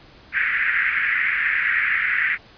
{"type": "band-pass noise", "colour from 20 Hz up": "pink", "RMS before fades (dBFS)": -21, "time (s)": [0.32, 2.38], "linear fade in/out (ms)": 50, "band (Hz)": [1600, 2200], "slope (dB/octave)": 48, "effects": ["pink hiss -48 dBFS RMS until 2.57 s", "resampled to 11025 Hz"]}